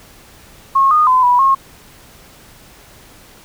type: tone with pitch steps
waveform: sine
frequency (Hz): 1086 / 1228 / 1020 / 981 / 1081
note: C#6 / D#6 / C6 / B5 / C#6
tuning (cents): -36 / -23 / -44 / -12 / -44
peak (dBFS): -8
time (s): 0.75-1.55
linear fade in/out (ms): 10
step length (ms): 160
effects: pink hiss -43 dBFS RMS until 3.44 s